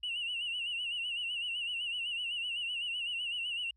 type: tone with vibrato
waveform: sine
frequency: 2840 Hz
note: F7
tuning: 28 cents sharp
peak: -32 dBFS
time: 0.03-3.71 s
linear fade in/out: 5 ms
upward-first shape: sine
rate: 7.9 Hz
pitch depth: 85 cents each way
effects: tanh soft clip ceiling -30 dBFS + added 60 Hz sine -67 dBFS peak until 3.76 s